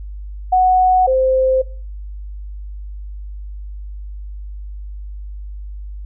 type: tone pair in turn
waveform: sine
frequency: 740 / 521.4 Hz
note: F#5 / C5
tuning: 0 / -6 cents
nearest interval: tritone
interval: 606 cents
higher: first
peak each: -9 / -12 dBFS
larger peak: first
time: 0.52-1.07 / 1.07-1.62 s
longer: neither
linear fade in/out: 10 ms
effects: noise-tail reverb RT60 0.4 s tail -20 dB re dry + added 50 Hz sine -27 dBFS peak until 6.05 s